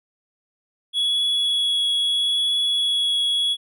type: tone with vibrato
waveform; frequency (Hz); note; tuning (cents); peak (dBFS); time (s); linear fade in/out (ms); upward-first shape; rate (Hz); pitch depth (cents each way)
triangle; 3364; G#7; +22; -17; 0.93-3.57; 50; triangle; 0.76; 10
effects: none